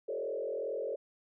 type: tone with frequency modulation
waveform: sine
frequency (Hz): 493.9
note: B4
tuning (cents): 0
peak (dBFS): -33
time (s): 0.08-0.96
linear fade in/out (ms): 10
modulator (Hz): 42.4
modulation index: 2.1
effects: none